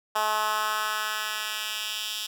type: tone with high-pass filter sweep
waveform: 10% pulse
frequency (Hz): 214.3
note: A3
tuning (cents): -45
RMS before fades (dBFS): -29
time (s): 0.15-2.27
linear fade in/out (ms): 10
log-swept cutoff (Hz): 860 to 3500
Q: 1.7
effects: none